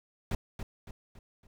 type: noise with echo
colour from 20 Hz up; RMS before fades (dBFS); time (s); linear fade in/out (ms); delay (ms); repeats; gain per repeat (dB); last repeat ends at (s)
brown; -30; 0.31-0.35; 2; 280; 4; -7; 1.47
effects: none